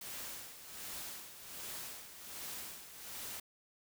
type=noise with tremolo; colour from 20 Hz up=white; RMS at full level=-44 dBFS; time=0.01-3.4 s; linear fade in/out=5 ms; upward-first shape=sine; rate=1.3 Hz; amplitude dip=65%; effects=none